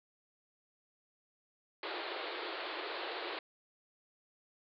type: band-pass noise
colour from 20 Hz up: pink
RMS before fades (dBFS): -41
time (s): 1.83-3.39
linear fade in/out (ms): 2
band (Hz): 320 to 4500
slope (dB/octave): 96
effects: none